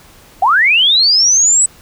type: linear sweep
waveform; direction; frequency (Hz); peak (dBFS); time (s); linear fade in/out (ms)
sine; up; 698.5 to 8040; -7; 0.42-1.66; 5
effects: pink hiss -43 dBFS RMS until 1.81 s